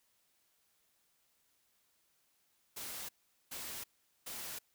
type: noise bursts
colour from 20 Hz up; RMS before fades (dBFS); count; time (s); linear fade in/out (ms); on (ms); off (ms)
white; -44; 3; 2.76-4.59; 10; 330; 420
effects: white hiss -75 dBFS RMS until 4.74 s